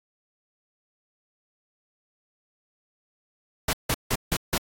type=noise bursts; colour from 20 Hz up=pink; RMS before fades=-24 dBFS; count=5; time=3.68-4.58 s; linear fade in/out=5 ms; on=52 ms; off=160 ms; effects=AAC 64 kbps